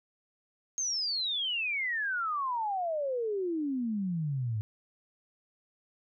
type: exponential sweep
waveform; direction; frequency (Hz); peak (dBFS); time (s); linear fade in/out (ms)
sine; down; 6490 to 103.4; -29; 0.78-4.61; 0
effects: none